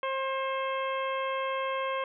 harmonic tone with a mistuned harmonic, 533 Hz, C5, 32 cents sharp, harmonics 1 / 2 / 3 / 4 / 5 / 6, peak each -32 / -32 / -41 / -40 / -42 / -44 dBFS, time 0.03-2.04 s, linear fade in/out 2 ms, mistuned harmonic 5, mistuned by -21 cents, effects none

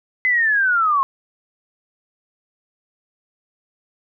sine linear sweep, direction down, 2049 to 1059 Hz, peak -14 dBFS, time 0.25-1.03 s, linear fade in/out 0 ms, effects none

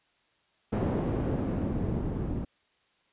white noise with low-pass filter sweep, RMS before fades -30 dBFS, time 0.72-2.45 s, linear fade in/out 10 ms, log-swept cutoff 390 to 200 Hz, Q 0.77, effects white hiss -69 dBFS RMS until 3.12 s + resampled to 8000 Hz

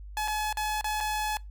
sawtooth tone with dropouts, 852 Hz, G#5, 44 cents sharp, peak -24 dBFS, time 0.17-1.37 s, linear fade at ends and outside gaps 1 ms, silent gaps 0.277-0.281 / 0.527-0.571 / 0.811-0.843 / 1.004-1.008 s, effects noise-tail reverb RT60 0.2 s tail -23 dB re dry + added 50 Hz sine -40 dBFS peak until 1.5 s

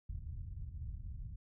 white low-pass noise, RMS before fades -44 dBFS, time 0.09-1.36 s, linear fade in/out 5 ms, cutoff 100 Hz, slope 24 dB/octave, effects none

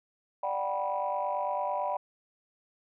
sine chord, G major seventh, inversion second, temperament just, 588 / 735 / 784 / 980 Hz, D5 / F#5 / G5 / B5, +2 / -12 / 0 / -14 cents, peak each -33 / -35 / -34 / -32 dBFS, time 0.43-1.97 s, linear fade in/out 5 ms, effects tanh soft clip ceiling -20 dBFS

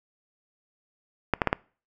clicks, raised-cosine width 0.5 ms, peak -6 dBFS, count 4, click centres 1.337 / 1.418 / 1.473 / 1.529 s, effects noise-tail reverb RT60 0.4 s tail -24 dB re dry

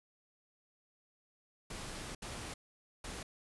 pink noise bursts at uneven times, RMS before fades -44 dBFS, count 3, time 1.7-2.15 / 2.22-2.54 / 3.04-3.23 s, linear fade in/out 5 ms, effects resampled to 24000 Hz

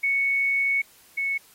sine tone pair in turn, 2217 / 2207 Hz, C#7 / C#7, 0 / -8 cents, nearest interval unison, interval 8 cents, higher first, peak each -20 / -23 dBFS, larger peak first, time 0.03-0.82 / 1.17-1.38 s, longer first, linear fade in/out 10 ms, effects white hiss -55 dBFS RMS until 1.54 s + AAC 48 kbps

